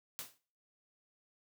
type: noise with exponential decay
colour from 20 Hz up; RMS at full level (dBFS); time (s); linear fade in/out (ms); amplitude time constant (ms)
white; -39; 0.19-0.38; 0; 40
effects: noise-tail reverb RT60 0.4 s tail -18 dB re dry + high-pass 100 Hz 12 dB/octave